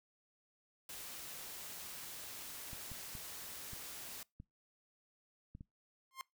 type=noise; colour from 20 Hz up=white; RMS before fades=-48 dBFS; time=0.89-4.23 s; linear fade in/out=2 ms
type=clicks; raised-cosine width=5 ms; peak=-37 dBFS; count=7; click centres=2.732 / 2.917 / 3.152 / 3.733 / 4.401 / 5.551 / 5.609 s
type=tone with exponential growth; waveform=sawtooth; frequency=1058 Hz; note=C6; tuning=19 cents sharp; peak=-35 dBFS; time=6.11-6.21 s; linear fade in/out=0 ms; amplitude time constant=21 ms
effects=noise-tail reverb RT60 0.2 s tail -24 dB re dry